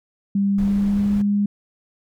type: tone with pitch glide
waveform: sine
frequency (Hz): 198.9 to 203.7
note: G3 to G#3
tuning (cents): +25 to -33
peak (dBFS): -16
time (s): 0.35-1.46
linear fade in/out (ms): 5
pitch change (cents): +42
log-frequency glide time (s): 0.58-1.15
type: noise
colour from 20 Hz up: brown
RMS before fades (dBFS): -32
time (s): 0.58-1.22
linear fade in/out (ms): 5
effects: none